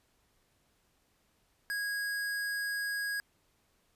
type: tone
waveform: square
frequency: 1650 Hz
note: G#6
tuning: 12 cents flat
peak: -33 dBFS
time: 1.7-3.2 s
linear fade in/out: 0 ms
effects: pink hiss -72 dBFS RMS until 3.95 s + resampled to 32000 Hz